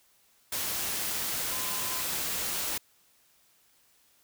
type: tone in noise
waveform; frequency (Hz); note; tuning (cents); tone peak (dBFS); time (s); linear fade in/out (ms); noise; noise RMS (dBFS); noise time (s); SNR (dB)
sine; 1024; C6; -38; -42; 1.52-2.02; 5; white; -32; 0.52-2.78; -13
effects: white hiss -65 dBFS RMS until 4.23 s